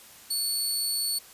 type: tone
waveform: 20% pulse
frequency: 4435 Hz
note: C#8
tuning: in tune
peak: -20 dBFS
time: 0.3-1.19 s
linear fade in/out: 10 ms
effects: white hiss -50 dBFS RMS until 1.33 s + resampled to 32000 Hz